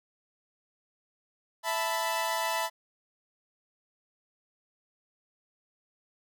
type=chord; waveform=sawtooth; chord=E suspended fourth; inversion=none; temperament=equal with one note detuned; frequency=659.3 / 880 / 992.9 Hz; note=E5 / A5 / B5; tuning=0 / 0 / +9 cents; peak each=-30 / -29 / -28 dBFS; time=1.63-2.7 s; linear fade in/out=50 ms; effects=none